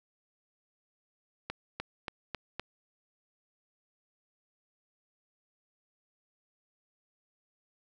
accelerating click train, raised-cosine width 0.3 ms, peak -19 dBFS, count 5, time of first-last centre 1.5-2.596 s, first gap 300 ms, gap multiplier 0.94, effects none

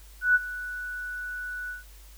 sine tone with ADSR envelope, 1480 Hz, F#6, in tune, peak -15 dBFS, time 0.21-1.84 s, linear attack 140 ms, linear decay 31 ms, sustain -17 dB, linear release 140 ms, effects added 50 Hz sine -47 dBFS peak until 2.17 s + white hiss -55 dBFS RMS until 2.17 s

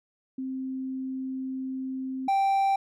sine / triangle tone pair in turn, 262.3 / 783.1 Hz, C4 / G5, +4 / -2 cents, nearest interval octave + perfect fifth, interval 1894 cents, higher second, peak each -30 / -19 dBFS, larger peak second, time 0.38-2.28 / 2.28-2.76 s, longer first, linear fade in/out 5 ms, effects none

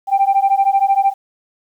sine beating tone pair, 781 / 794 Hz, G5 / G5, -7 / +22 cents, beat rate 13 Hz, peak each -13 dBFS, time 0.07-1.14 s, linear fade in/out 50 ms, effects tanh soft clip ceiling -6 dBFS + 8-bit

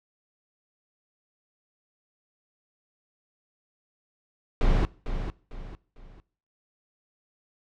brown noise with echo, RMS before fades -21 dBFS, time 4.61-4.85 s, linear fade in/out 0 ms, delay 450 ms, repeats 3, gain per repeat -9 dB, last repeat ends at 6.2 s, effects noise-tail reverb RT60 0.5 s tail -22 dB re dry + low-pass 4000 Hz 12 dB/octave

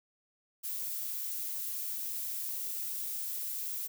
violet noise, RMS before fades -37 dBFS, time 0.63-3.88 s, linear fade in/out 20 ms, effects none

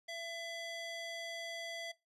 square tone with band-pass filter, 670 Hz, E5, 28 cents sharp, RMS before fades -44 dBFS, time 0.08-1.92 s, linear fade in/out 10 ms, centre 3100 Hz, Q 0.89, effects noise-tail reverb RT60 0.2 s tail -18 dB re dry + resampled to 32000 Hz

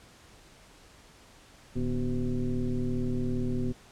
sine tone with frequency modulation, 113.3 Hz, A#2, 49 cents flat, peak -26 dBFS, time 1.75-3.73 s, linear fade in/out 20 ms, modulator 132 Hz, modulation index 1.7, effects pink hiss -55 dBFS RMS until 3.91 s + low-pass 9000 Hz 12 dB/octave

